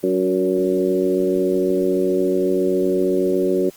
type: harmonic tone with a mistuned harmonic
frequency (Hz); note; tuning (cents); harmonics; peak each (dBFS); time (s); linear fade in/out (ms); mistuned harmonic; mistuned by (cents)
93.8; F#2; +24; 2 / 3 / 4 / 5 / 6; -26 / -23 / -18 / -25 / -25; 0.03-3.7; 10; 4; -28
effects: white hiss -47 dBFS RMS until 3.76 s + Opus 24 kbps